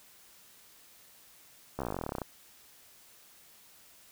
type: slowing click train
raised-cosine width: 1 ms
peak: -20 dBFS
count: 20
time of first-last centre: 1.79-2.218 s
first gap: 14 ms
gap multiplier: 1.05
effects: white hiss -58 dBFS RMS until 4.11 s